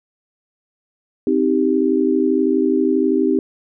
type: chord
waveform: sine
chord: C minor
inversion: none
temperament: just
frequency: 261.6 / 314 / 392.4 Hz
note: C4 / Eb4 / G4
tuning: 0 / +16 / +2 cents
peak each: -18 dBFS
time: 1.27-3.39 s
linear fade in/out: 2 ms
effects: none